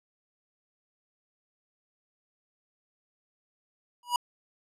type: tone with exponential growth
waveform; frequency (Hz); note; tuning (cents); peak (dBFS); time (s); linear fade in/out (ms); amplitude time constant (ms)
square; 970; B5; -31; -20; 4.03-4.16; 2; 27
effects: resampled to 32000 Hz